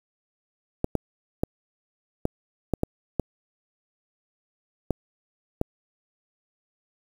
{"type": "clicks", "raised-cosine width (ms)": 2, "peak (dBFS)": -9, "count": 9, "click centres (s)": [0.844, 0.953, 1.435, 2.254, 2.737, 2.834, 3.197, 4.907, 5.614], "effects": ["7-bit"]}